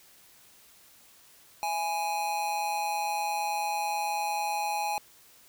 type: tone with amplitude modulation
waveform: square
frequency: 830.6 Hz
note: G#5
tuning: in tune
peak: -26 dBFS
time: 1.63-4.98 s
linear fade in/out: 0 ms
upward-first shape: sine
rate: 169 Hz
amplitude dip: 60%
effects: white hiss -57 dBFS RMS until 5.48 s